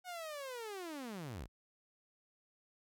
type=linear sweep; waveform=sawtooth; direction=down; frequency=740 to 37.09 Hz; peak=-39 dBFS; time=0.04-1.48 s; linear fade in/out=50 ms; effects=none